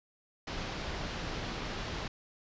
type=low-pass noise; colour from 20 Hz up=pink; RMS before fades=-38 dBFS; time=0.47-2.08 s; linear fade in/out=5 ms; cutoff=5300 Hz; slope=24 dB/octave; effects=resampled to 16000 Hz